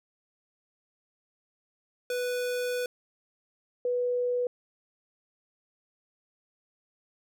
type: tone pair in turn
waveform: square / sine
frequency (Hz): 493.9 / 491.6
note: B4 / B4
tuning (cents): 0 / -8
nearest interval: unison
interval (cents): 8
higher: first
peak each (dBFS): -29 / -25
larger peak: second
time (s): 2.1-2.86 / 3.85-4.47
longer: first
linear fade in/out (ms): 2
effects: none